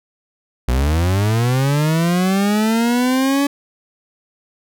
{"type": "linear sweep", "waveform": "40% pulse", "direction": "up", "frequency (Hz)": [58.27, 285], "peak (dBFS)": -13, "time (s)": [0.68, 3.47], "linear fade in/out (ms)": 5, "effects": []}